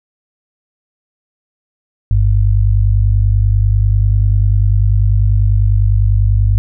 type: tone pair together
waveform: sine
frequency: 50.15 / 100.3 Hz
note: G1 / G2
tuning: +40 / +40 cents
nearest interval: octave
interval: 1200 cents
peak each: -11 dBFS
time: 2.11-6.58 s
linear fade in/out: 0 ms
effects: none